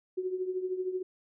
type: tone with tremolo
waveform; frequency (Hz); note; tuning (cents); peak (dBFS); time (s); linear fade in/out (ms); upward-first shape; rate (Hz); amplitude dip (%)
sine; 370; F#4; 0; -27; 0.17-1.03; 10; triangle; 13; 75
effects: none